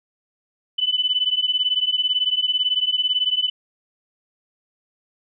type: beating tone pair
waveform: sine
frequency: 2992 / 3010 Hz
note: F#7 / F#7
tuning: +19 / +29 cents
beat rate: 18 Hz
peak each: -21 dBFS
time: 0.78-3.5 s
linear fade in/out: 10 ms
effects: none